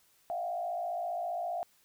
sine tone with frequency modulation, 698.5 Hz, F5, in tune, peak -32 dBFS, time 0.3-1.63 s, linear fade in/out 0 ms, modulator 55 Hz, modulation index 0.96, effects white hiss -67 dBFS RMS until 1.84 s

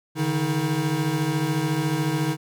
square tone cluster, 142.8 / 156.8 / 317 Hz, D3 / D#3 / D#4, -48 / +14 / +32 cents, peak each -27 dBFS, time 0.15-2.37 s, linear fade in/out 50 ms, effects none

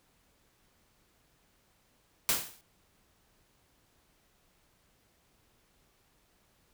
white noise with exponential decay, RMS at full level -24 dBFS, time 2.29-2.61 s, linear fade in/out 0 ms, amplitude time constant 69 ms, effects pink hiss -69 dBFS RMS until 6.73 s

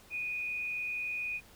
sine tone with frequency modulation, 2469 Hz, D#7, 14 cents flat, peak -33 dBFS, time 0.1-1.41 s, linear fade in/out 50 ms, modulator 83.7 Hz, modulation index 0.53, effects pink hiss -58 dBFS RMS until 1.55 s

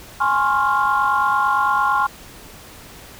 sine chord, Db major seventh, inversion second, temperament equal with one note detuned, 830.6 / 1046.5 / 1095.4 / 1396.9 Hz, Ab5 / C6 / Db6 / F6, 0 / 0 / -21 / 0 cents, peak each -20 dBFS, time 0.2-2.07 s, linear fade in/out 10 ms, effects tanh soft clip ceiling -7 dBFS + pink hiss -41 dBFS RMS until 3.19 s

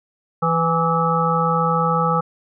harmonic tone with a mistuned harmonic, 165.9 Hz, E3, 11 cents sharp, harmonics 1 / 3 / 5 / 7 / 8, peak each -21 / -23 / -23 / -23 / -21 dBFS, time 0.42-2.21 s, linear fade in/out 10 ms, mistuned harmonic 8, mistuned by -42 cents, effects none

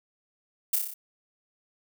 violet noise with echo, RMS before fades -23 dBFS, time 0.73-0.76 s, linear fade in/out 5 ms, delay 30 ms, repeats 6, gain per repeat -3 dB, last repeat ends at 0.94 s, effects none

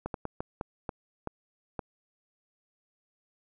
slowing click train, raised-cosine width 1 ms, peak -19 dBFS, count 8, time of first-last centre 0.06-1.792 s, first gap 82 ms, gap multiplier 1.36, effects none

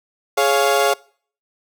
30% pulse chord, Db major, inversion second, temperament equal with one note detuned, 417.7 / 554.4 / 698.5 Hz, Ab4 / Db5 / F5, +10 / 0 / 0 cents, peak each -16 dBFS, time 0.37-0.94 s, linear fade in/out 10 ms, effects noise-tail reverb RT60 0.5 s tail -24 dB re dry

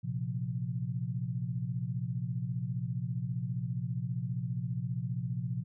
sine chord, Bb suspended second, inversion none, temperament equal with one note detuned, 115.87 / 130.81 / 174.61 Hz, Bb2 / C3 / F3, -10 / 0 / 0 cents, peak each -36 / -35 / -38 dBFS, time 0.03-5.64 s, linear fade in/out 20 ms, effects none

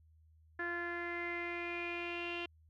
sawtooth tone with low-pass filter sweep, 345.8 Hz, F4, 17 cents flat, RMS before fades -40 dBFS, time 0.59-2.46 s, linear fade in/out 5 ms, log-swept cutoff 1700 to 2900 Hz, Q 8.4, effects added 79 Hz sine -62 dBFS peak until 2.69 s

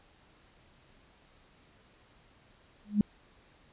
sine tone with exponential growth, 207.7 Hz, G#3, in tune, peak -17 dBFS, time 2.85-3.01 s, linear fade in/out 2 ms, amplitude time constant 33 ms, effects pink hiss -62 dBFS RMS until 3.72 s + resampled to 8000 Hz

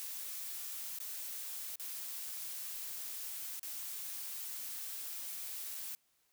blue noise with dropouts, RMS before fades -43 dBFS, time 0-5.95 s, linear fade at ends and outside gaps 0 ms, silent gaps 0.987-1.002 / 1.757-1.797 / 3.595-3.63 / 5.745-5.749 s, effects white hiss -75 dBFS RMS until 6.32 s

